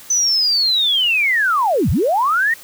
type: linear two-way sweep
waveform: sine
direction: down then up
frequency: 6100 to 61.7 to 1909 Hz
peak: -13 dBFS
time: 0.1-2.54 s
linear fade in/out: 5 ms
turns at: 1.9 s
effects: white hiss -40 dBFS RMS until 2.63 s